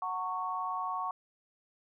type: chord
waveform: sine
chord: F# major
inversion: none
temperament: equal with one note detuned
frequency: 740 / 908.9 / 1108.7 Hz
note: F#5 / A#5 / C#6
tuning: 0 / -44 / 0 cents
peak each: -38 / -39 / -34 dBFS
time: 0.02-1.11 s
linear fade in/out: 2 ms
effects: none